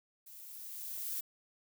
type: noise with level ramp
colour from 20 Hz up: violet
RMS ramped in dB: -53 to -37 dBFS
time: 0.26-1.21 s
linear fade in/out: 10 ms
effects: none